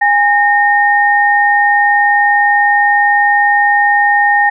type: tone pair together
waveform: sine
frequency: 819.6 / 1840 Hz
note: G#5 / A#6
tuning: -23 / -23 cents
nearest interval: octave + major second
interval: 1400 cents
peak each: -10 dBFS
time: 0.01-4.5 s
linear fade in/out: 10 ms
effects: none